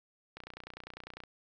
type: click train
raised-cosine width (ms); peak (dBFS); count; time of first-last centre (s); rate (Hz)
0.3; -28; 27; 0.37-1.237; 30
effects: none